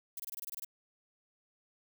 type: noise bursts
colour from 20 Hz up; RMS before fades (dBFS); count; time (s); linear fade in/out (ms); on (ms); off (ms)
violet; -41; 10; 0.17-0.647; 2; 27; 23
effects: none